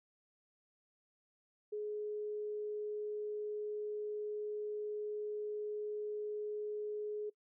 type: tone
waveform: sine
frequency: 420.7 Hz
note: G#4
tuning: 22 cents sharp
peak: -37 dBFS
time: 1.72-7.3 s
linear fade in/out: 10 ms
effects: noise-tail reverb RT60 0.1 s tail -22 dB re dry